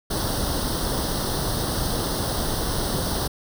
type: noise with comb filter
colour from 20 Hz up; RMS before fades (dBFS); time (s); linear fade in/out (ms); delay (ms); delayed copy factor
pink; -25; 0.1-3.28; 10; 0.21; +0.85
effects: none